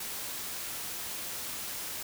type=noise; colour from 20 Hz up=white; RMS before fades=-38 dBFS; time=0-2.03 s; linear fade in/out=5 ms; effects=none